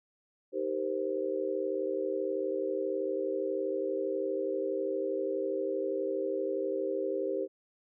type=chord; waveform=sine; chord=C minor seventh; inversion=first; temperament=just; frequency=314 / 392.4 / 470.9 / 523.3 Hz; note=Eb4 / G4 / Bb4 / C5; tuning=+16 / +2 / +18 / 0 cents; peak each=-38 / -33 / -38 / -34 dBFS; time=0.52-7.48 s; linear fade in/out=50 ms; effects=none